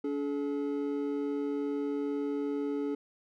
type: tone pair together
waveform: triangle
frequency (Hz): 285.7 / 428.1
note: D4 / A4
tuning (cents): -48 / -47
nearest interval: perfect fifth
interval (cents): 701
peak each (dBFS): -30 / -32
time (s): 0.04-2.95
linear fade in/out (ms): 5
effects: none